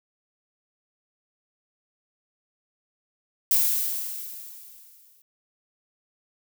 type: noise with exponential decay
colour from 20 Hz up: violet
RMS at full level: -19 dBFS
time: 3.51-5.22 s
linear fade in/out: 1 ms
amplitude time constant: 370 ms
effects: none